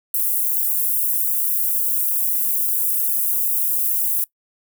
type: high-pass noise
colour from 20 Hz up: white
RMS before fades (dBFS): -20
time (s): 0.14-4.24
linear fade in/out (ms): 2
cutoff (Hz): 11000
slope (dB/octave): 24
effects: noise-tail reverb RT60 0.1 s tail -21 dB re dry